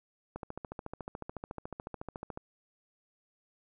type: click train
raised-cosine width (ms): 1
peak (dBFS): -25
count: 29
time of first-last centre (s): 0.36-2.374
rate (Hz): 13.9
effects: none